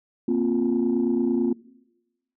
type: chord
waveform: sine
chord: Bb suspended second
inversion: none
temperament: just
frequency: 233.1 / 262.2 / 349.6 Hz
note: Bb3 / C4 / F4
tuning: 0 / +4 / +2 cents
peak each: -23 dBFS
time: 0.28-1.53 s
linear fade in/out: 5 ms
effects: noise-tail reverb RT60 1.0 s tail -22 dB re dry + tanh soft clip ceiling -14 dBFS